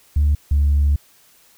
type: tone pair in turn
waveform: sine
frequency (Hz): 73.42 / 71.95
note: D2 / D2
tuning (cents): 0 / -35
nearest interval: unison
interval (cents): 35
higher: first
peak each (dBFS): -11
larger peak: neither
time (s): 0.16-0.35 / 0.51-0.96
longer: second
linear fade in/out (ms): 5
effects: tanh soft clip ceiling -10 dBFS + white hiss -53 dBFS RMS until 1.57 s